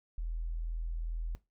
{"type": "tone", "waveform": "sine", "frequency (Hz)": 41.2, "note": "E1", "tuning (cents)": 0, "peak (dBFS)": -33, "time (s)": [0.18, 1.35], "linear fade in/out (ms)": 0, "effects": ["noise-tail reverb RT60 0.2 s tail -17 dB re dry"]}